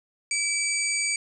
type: tone cluster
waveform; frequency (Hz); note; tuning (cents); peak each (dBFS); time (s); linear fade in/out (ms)
sine; 2311 / 4663 / 6790 / 8390; D7 / D8 / G#8 / C9; -28 / -13 / +37 / +4; -27 / -32 / -30 / -29; 0.31-1.16; 2
effects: none